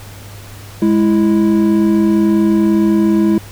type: tone pair together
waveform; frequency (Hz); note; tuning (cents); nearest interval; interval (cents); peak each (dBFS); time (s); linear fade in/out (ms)
triangle; 207.6 / 329.6; G#3 / E4; 0 / 0; minor sixth; 800; -10; 0.82-3.38; 2
effects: added 101 Hz sine -33 dBFS peak until 3.51 s + pink hiss -37 dBFS RMS until 3.51 s